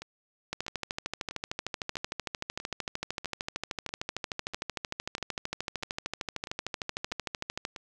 two click trains, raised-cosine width 0.2 ms, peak -15 / -23 dBFS, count 95 / 13, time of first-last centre 0.53-7.651 / 0.02-7.762 s, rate 13.2 / 1.55 Hz, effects none

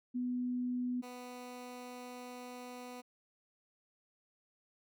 sine / 15% pulse tone pair in turn, 247.9 / 247.9 Hz, B3 / B3, +7 / +7 cents, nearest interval unison, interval 0 cents, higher neither, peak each -33 / -39 dBFS, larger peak first, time 0.14-1.02 / 1.02-3.02 s, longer second, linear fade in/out 20 ms, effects none

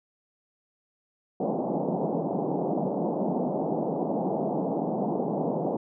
pink band-pass noise, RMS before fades -28 dBFS, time 1.4-5.77 s, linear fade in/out 5 ms, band 160 to 840 Hz, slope 48 dB/octave, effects none

